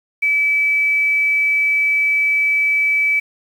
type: tone with quantisation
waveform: sine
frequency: 2300 Hz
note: D7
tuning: 37 cents flat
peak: -13 dBFS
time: 0.22-3.2 s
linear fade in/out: 10 ms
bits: 7
effects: none